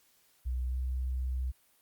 sine tone with pitch glide, 62.4 to 63.82 Hz, B1 to C2, +19 to -43 cents, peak -30 dBFS, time 0.45-1.52 s, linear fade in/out 20 ms, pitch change +38 cents, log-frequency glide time 0.68-0.75 s, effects white hiss -67 dBFS RMS until 1.81 s + Opus 48 kbps

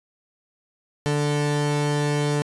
35% pulse tone pair together, 146.83 / 440 Hz, D3 / A4, 0 / 0 cents, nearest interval octave + perfect fifth, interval 1900 cents, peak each -20 / -24 dBFS, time 1.06-2.42 s, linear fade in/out 0 ms, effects resampled to 24000 Hz

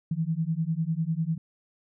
sine beating tone pair, 157.4 / 167.4 Hz, D#3 / E3, +20 / +27 cents, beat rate 10 Hz, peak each -28 dBFS, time 0.11-1.38 s, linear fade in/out 5 ms, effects none

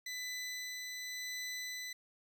20% pulse tone with tremolo, 2000 Hz, B6, 21 cents sharp, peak -34 dBFS, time 0.06-1.93 s, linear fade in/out 5 ms, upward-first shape sine, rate 0.91 Hz, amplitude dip 25%, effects none

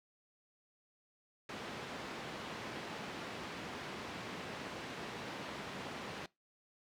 pink band-pass noise, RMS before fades -45 dBFS, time 1.49-6.26 s, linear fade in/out 2 ms, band 170 to 3600 Hz, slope 12 dB/octave, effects noise-tail reverb RT60 0.2 s tail -22 dB re dry

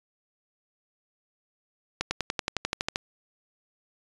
accelerating click train, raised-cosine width 0.2 ms, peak -9 dBFS, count 12, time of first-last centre 2.01-2.959 s, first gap 100 ms, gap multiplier 0.97, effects resampled to 22050 Hz

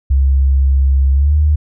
sine tone with pitch glide, 67.6 to 75.01 Hz, C#2 to D2, -43 to +37 cents, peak -8 dBFS, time 0.1-1.56 s, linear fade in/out 10 ms, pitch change +180 cents, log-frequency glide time 1.13-1.35 s, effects none

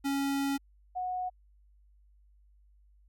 square / sine tone pair in turn, 277.2 / 732.4 Hz, C#4 / F#5, 0 / -18 cents, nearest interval octave + perfect fourth, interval 1682 cents, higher second, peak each -29 / -31 dBFS, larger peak first, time 0.04-0.58 / 0.95-1.3 s, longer first, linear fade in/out 20 ms, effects added 50 Hz sine -59 dBFS peak until 3.08 s

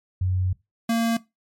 sine / square tone pair in turn, 92.3 / 229.6 Hz, F#2 / A#3, -4 / -26 cents, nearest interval octave + major third, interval 1578 cents, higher second, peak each -20 dBFS, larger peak neither, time 0.21-0.53 / 0.89-1.17 s, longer first, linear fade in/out 5 ms, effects noise-tail reverb RT60 0.2 s tail -19 dB re dry + MP3 64 kbps

